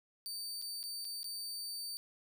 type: tone with dropouts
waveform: sawtooth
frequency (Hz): 4601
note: D8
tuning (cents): -36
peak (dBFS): -37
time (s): 0.26-1.97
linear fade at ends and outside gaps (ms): 0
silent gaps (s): 0.616-0.623 / 0.83-0.838 / 1.046-1.051 / 1.231-1.243
effects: none